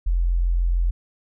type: tone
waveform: sine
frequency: 43.31 Hz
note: F1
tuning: 14 cents flat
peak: -17 dBFS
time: 0.06-0.91 s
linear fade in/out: 10 ms
effects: none